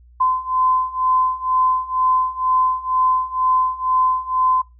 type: beating tone pair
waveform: sine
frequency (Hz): 1025 / 1027.1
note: C6 / C6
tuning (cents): -36 / -32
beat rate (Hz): 2.1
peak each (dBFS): -20 / -18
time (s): 0.2-4.62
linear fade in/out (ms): 10
effects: noise-tail reverb RT60 0.2 s tail -20 dB re dry + added 60 Hz sine -45 dBFS peak until 4.79 s